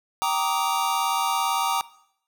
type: chord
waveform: square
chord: Eb major seventh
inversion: first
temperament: just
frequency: 777.8 / 933.4 / 1166.7 / 1244.5 Hz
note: G5 / Bb5 / D6 / Eb6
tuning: -14 / +2 / -12 / 0 cents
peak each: -29 / -26 / -30 / -30 dBFS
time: 0.22-1.81 s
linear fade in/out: 0 ms
effects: noise-tail reverb RT60 0.7 s tail -19 dB re dry